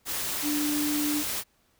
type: tone in noise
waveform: sine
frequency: 296 Hz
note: D4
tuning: 14 cents sharp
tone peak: -26 dBFS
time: 0.42-1.24 s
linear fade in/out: 50 ms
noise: white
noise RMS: -31 dBFS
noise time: 0.05-1.44 s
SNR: +2 dB
effects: pink hiss -67 dBFS RMS until 1.79 s